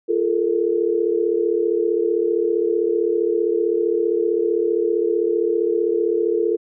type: tone cluster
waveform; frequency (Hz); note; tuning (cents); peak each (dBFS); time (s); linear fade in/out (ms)
sine; 346.6 / 423.3 / 458.7; F4 / G#4 / A#4; -13 / +33 / -28; -21; 0.08-6.57; 20
effects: none